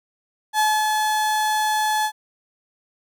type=tone with ADSR envelope; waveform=35% pulse; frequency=858 Hz; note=A5; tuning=44 cents flat; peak=-14 dBFS; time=0.53-2.12 s; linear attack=60 ms; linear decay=240 ms; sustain=-3 dB; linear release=71 ms; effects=none